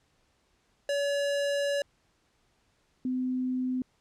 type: tone pair in turn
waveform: square / sine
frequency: 568 / 254.9 Hz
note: C#5 / C4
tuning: +42 / -45 cents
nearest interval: octave + major second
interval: 1387 cents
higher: first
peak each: -27 dBFS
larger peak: neither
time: 0.89-1.82 / 3.05-3.82 s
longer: first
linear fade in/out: 2 ms
effects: pink hiss -70 dBFS RMS until 4 s + low-pass 8000 Hz 12 dB/octave